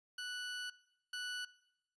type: tone pair in turn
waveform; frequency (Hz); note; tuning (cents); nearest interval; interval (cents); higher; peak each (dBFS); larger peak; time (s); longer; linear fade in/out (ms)
20% pulse; 1480 / 1480; F#6 / F#6; 0 / 0; unison; 0; neither; -36 / -35; second; 0.18-0.7 / 1.13-1.45; first; 5
effects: noise-tail reverb RT60 0.8 s tail -19 dB re dry + resampled to 22050 Hz